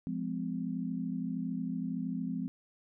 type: chord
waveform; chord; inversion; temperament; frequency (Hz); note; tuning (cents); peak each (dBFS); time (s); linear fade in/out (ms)
sine; F minor; none; equal with one note detuned; 174.61 / 207.7 / 256.2; F3 / Ab3 / C4; 0 / 0 / -36; -37 / -38 / -36; 0.07-2.48; 0
effects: none